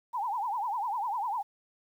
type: tone with vibrato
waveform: sine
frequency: 893 Hz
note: A5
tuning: 25 cents sharp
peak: -29 dBFS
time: 0.13-1.43 s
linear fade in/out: 20 ms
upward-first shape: triangle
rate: 10 Hz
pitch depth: 250 cents each way
effects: 10-bit